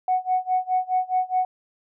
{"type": "tone with tremolo", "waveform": "sine", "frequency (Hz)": 740, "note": "F#5", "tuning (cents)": 0, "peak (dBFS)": -16, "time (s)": [0.08, 1.45], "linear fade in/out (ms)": 2, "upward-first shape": "sine", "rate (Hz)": 4.8, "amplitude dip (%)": 95, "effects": ["tanh soft clip ceiling -13 dBFS"]}